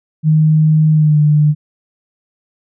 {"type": "tone with pitch glide", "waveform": "sine", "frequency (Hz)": [155.56, 149.83], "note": ["D#3", "D3"], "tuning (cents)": [0, 35], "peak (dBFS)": -7, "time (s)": [0.23, 1.55], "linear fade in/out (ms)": 50, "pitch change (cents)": -65, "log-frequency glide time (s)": [0.92, 1.19], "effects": []}